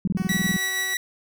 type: tone bursts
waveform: sine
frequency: 188.4 Hz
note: F#3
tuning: 32 cents sharp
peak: -19 dBFS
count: 11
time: 0.05-0.565 s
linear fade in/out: 2 ms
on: 25 ms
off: 24 ms
type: tone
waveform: 10% pulse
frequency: 374.7 Hz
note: F#4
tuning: 22 cents sharp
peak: -29 dBFS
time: 0.17-0.94 s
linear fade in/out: 2 ms
type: tone with tremolo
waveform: sawtooth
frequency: 1941 Hz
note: B6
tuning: 31 cents flat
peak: -19 dBFS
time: 0.29-0.97 s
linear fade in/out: 2 ms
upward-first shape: triangle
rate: 6.4 Hz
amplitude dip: 30%
effects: none